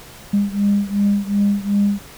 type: beating tone pair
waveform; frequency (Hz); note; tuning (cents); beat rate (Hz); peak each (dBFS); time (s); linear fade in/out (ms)
sine; 201.4 / 204.1; G3 / G#3; +47 / -30; 2.7; -16 / -18; 0.33-1.99; 10
effects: tanh soft clip ceiling -8 dBFS + pink hiss -40 dBFS RMS until 2.17 s